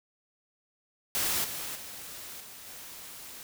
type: noise with level steps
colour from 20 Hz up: white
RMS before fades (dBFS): -29 / -37 / -43 / -47 / -45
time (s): 1.15-3.43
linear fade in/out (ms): 0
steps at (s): 1.44 / 1.75 / 2.4 / 2.66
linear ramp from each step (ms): 5
effects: none